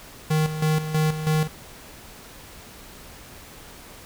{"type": "tone with tremolo", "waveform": "square", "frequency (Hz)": 155.56, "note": "D#3", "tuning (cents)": 0, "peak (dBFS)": -19, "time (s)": [0.3, 1.48], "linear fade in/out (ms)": 10, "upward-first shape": "square", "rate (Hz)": 3.1, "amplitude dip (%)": 65, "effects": ["pink hiss -44 dBFS RMS until 4.05 s"]}